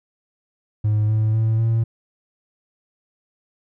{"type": "tone with pitch steps", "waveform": "triangle", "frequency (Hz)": [106.4, 108.76, 111.17, 113.64], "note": ["G#2", "A2", "A2", "A#2"], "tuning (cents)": [42, -20, 18, -44], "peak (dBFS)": -13, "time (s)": [0.84, 1.84], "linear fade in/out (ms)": 10, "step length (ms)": 250, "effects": ["tanh soft clip ceiling -10 dBFS"]}